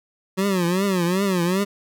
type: tone with vibrato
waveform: 25% pulse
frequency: 185 Hz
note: F#3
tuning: in tune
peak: -15 dBFS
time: 0.37-1.65 s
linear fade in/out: 20 ms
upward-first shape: triangle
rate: 2.6 Hz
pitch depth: 170 cents each way
effects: none